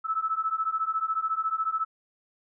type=beating tone pair; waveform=sine; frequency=1300 / 1314 Hz; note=E6 / E6; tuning=-24 / -6 cents; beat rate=14 Hz; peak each=-29 / -28 dBFS; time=0.04-1.85 s; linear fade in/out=20 ms; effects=none